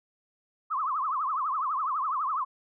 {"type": "tone with vibrato", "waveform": "sine", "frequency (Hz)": 1152, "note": "D6", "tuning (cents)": -34, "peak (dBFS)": -26, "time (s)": [0.7, 2.45], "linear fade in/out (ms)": 20, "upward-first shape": "triangle", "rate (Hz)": 12, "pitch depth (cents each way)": 250, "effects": []}